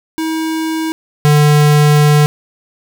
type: tone pair in turn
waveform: square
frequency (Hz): 320 / 148.6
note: D#4 / D3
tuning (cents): +49 / +21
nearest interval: octave + minor second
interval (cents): 1328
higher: first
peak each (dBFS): -16 / -7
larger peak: second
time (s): 0.18-0.92 / 1.25-2.26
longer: second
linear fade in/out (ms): 0
effects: none